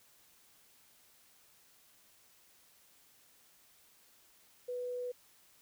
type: tone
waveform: sine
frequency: 493.9 Hz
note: B4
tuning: in tune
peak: -36 dBFS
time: 4.68-5.12 s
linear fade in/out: 10 ms
effects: white hiss -65 dBFS RMS until 5.61 s